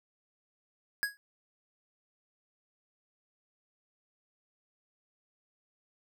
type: tone with exponential decay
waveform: square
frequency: 1661.2 Hz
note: G#6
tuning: in tune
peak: -25 dBFS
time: 1.03-1.17 s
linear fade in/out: 0 ms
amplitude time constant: 30 ms
effects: none